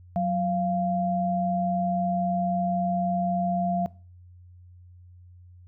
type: tone pair together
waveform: sine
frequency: 183.5 / 692.8 Hz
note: F#3 / F5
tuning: -14 / -14 cents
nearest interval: octave + major seventh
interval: 2300 cents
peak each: -25 dBFS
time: 0.16-3.86 s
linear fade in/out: 0 ms
effects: noise-tail reverb RT60 0.4 s tail -22 dB re dry + added 89 Hz sine -47 dBFS peak until 5.67 s